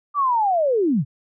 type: linear sweep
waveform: sine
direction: down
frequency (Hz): 1188 to 110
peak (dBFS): -16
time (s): 0.14-1.05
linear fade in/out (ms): 50
effects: none